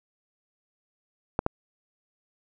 clicks, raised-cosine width 1 ms, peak -9 dBFS, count 2, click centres 1.391 / 1.464 s, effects none

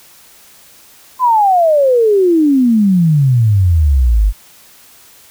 sine exponential sweep, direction down, 1038 to 46.86 Hz, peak -7 dBFS, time 1.19-4.33 s, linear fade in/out 50 ms, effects white hiss -43 dBFS RMS until 5.3 s

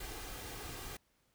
pink noise with comb filter, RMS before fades -45 dBFS, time 0-0.97 s, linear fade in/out 5 ms, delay 2.5 ms, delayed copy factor +0.5, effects pink hiss -75 dBFS RMS until 1.34 s

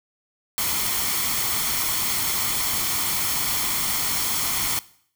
white noise with comb filter, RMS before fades -24 dBFS, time 0.58-4.79 s, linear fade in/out 0 ms, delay 0.92 ms, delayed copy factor +0.5, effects noise-tail reverb RT60 0.6 s tail -19 dB re dry

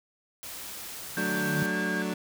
white noise, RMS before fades -40 dBFS, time 0.43-1.66 s, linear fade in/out 0 ms
sine tone with exponential growth, 151.4 Hz, D#3, 47 cents flat, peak -25 dBFS, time 1.03-1.63 s, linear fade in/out 5 ms, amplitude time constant 130 ms
sine tone with pitch glide, 1578 to 1614 Hz, G6 to G#6, +11 to -50 cents, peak -30 dBFS, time 1.17-2.02 s, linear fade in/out 0 ms, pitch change +39 cents, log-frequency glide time 1.64-1.73 s
30% pulse chord, D major, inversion first, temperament equal, 185 / 220 / 293.7 Hz, F#3 / A3 / D4, 0 / 0 / 0 cents, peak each -29 / -32 / -32 dBFS, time 1.17-2.14 s, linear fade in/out 5 ms
effects none

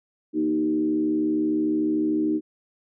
sine tone with frequency modulation, 309.9 Hz, D#4, 7 cents flat, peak -20 dBFS, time 0.33-2.41 s, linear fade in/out 50 ms, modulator 73.3 Hz, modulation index 0.7, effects none

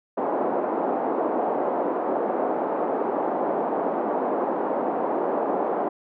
white band-pass noise, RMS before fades -25 dBFS, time 0.17-5.89 s, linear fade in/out 10 ms, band 260 to 840 Hz, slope 24 dB/octave, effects none

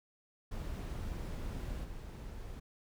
brown noise with level steps, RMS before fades -40 / -45 dBFS, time 0.51-2.6 s, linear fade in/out 10 ms, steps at 1.83 s, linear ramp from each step 20 ms, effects none

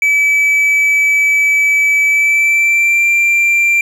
triangle tone with pitch glide, 2298 to 2365 Hz, D7 to D7, -38 to +12 cents, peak -7 dBFS, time 0.02-3.81 s, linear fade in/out 2 ms, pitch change +50 cents, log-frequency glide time 2.05-3.08 s, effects none

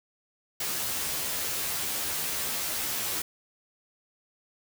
white noise with comb filter, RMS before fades -31 dBFS, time 0.6-3.22 s, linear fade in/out 5 ms, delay 13 ms, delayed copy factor +0.9, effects none

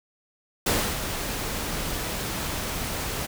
pink noise with ADSR envelope, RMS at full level -22 dBFS, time 0.66-3.27 s, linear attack 8 ms, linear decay 290 ms, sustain -8 dB, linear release 19 ms, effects none

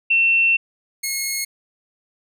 sine / 10% pulse tone pair in turn, 2700 / 2169 Hz, E7 / C#7, +41 / -38 cents, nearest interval major third, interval 379 cents, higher first, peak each -13 dBFS, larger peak neither, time 0.1-0.57 / 1.03-1.45 s, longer first, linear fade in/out 10 ms, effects none

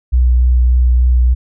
sine tone with vibrato, 61.7 Hz, B1, 1 cent flat, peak -7 dBFS, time 0.12-1.35 s, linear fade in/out 20 ms, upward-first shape triangle, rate 3.4 Hz, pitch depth 17 cents each way, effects none

